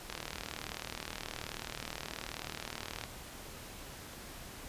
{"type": "click train", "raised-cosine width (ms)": 0.2, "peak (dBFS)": -21, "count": 115, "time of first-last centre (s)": [0.1, 3.038], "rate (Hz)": 38.8, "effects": ["pink hiss -48 dBFS RMS until 4.68 s", "resampled to 32000 Hz"]}